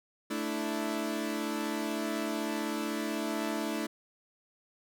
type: chord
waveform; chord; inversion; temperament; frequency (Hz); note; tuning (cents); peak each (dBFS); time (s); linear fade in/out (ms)
sawtooth; A suspended fourth; none; equal; 220 / 293.7 / 329.6; A3 / D4 / E4; 0 / 0 / 0; -32; 0.3-3.87; 10
effects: none